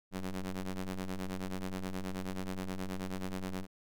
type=ring-modulated tone; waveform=sawtooth; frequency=93 Hz; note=F#2; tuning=9 cents sharp; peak=-29 dBFS; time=0.11-3.67 s; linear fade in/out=50 ms; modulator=97.7 Hz; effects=none